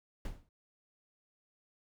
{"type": "noise with exponential decay", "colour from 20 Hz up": "brown", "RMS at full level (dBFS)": -34, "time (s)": [0.25, 0.49], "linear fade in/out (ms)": 2, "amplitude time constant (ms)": 51, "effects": []}